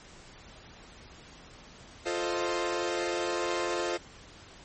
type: chord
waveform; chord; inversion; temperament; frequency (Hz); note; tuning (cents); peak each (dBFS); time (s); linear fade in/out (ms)
sawtooth; F dominant seventh; none; equal; 349.2 / 440 / 523.3 / 622.3; F4 / A4 / C5 / Eb5; 0 / 0 / 0 / 0; -28 / -32 / -31 / -33; 2.05-3.98; 20
effects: pink hiss -51 dBFS RMS until 4.64 s + MP3 32 kbps